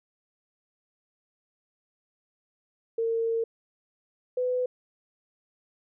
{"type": "tone pair in turn", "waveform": "sine", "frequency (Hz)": [456.2, 501.2], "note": ["A#4", "B4"], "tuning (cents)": [-37, 25], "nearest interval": "major second", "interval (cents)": 162, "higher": "second", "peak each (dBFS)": -24, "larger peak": "neither", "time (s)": [[2.98, 3.44], [4.37, 4.66]], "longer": "first", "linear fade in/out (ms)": 5, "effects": []}